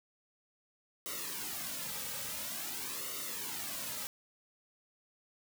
white noise with flanger, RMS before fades -40 dBFS, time 1.06-4.07 s, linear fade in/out 0 ms, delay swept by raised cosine 1.2 to 2.9 ms, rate 0.48 Hz, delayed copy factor -0.75, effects none

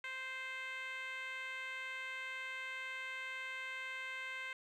10% pulse tone with band-pass filter, 522 Hz, C5, 4 cents flat, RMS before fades -44 dBFS, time 0.04-4.53 s, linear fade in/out 2 ms, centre 2000 Hz, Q 2, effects none

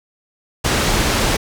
pink low-pass noise, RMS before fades -17 dBFS, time 0.64-1.37 s, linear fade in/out 10 ms, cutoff 8300 Hz, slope 12 dB/octave, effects none

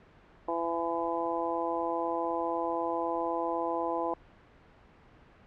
harmonic tone, 168 Hz, E3, 33 cents sharp, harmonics 2 / 3 / 4 / 5 / 6, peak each -35 / -35 / -35 / -35 / -35 dBFS, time 0.48-4.14 s, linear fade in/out 5 ms, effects pink hiss -57 dBFS RMS until 5.46 s + low-pass 2000 Hz 12 dB/octave

